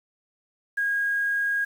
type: tone with quantisation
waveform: sine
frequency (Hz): 1635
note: G#6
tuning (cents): -28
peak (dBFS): -22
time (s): 0.77-1.65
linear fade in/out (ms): 10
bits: 8
effects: none